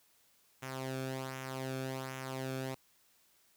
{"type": "tone with flanger", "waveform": "sawtooth", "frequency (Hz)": 131.7, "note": "C3", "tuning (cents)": 12, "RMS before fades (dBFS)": -40, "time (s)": [0.62, 2.75], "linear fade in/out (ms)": 10, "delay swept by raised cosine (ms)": [0.22, 1.03], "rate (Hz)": 1.3, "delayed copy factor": -0.65, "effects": ["white hiss -69 dBFS RMS until 3.56 s"]}